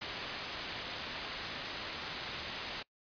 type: low-pass noise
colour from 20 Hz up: white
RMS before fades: -42 dBFS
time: 0.01-2.83 s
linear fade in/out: 10 ms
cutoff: 4600 Hz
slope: 24 dB/octave
effects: noise-tail reverb RT60 0.1 s tail -23 dB re dry + resampled to 11025 Hz